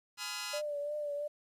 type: chord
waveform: 10% pulse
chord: F half-diminished seventh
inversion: first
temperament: just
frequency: 838.1 / 1005.8 / 1257.2 / 1396.9 Hz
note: Ab5 / Cb6 / Eb6 / F6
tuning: +16 / +31 / +18 / 0 cents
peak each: -38 / -35 / -38 / -34 dBFS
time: 0.17-0.62 s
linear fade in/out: 50 ms
type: tone with vibrato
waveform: sine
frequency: 587.3 Hz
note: D5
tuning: in tune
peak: -34 dBFS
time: 0.53-1.28 s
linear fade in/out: 10 ms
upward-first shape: triangle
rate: 2.9 Hz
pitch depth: 45 cents each way
effects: resampled to 32000 Hz + 11-bit